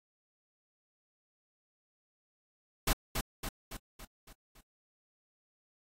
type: noise with echo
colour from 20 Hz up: pink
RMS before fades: -28 dBFS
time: 2.87-2.93 s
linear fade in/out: 5 ms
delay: 280 ms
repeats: 6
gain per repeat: -5 dB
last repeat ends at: 4.61 s
effects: AAC 48 kbps